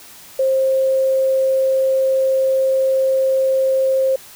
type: tone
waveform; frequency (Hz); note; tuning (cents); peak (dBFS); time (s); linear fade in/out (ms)
sine; 530; C5; +22; -13; 0.39-4.16; 5
effects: white hiss -41 dBFS RMS until 4.35 s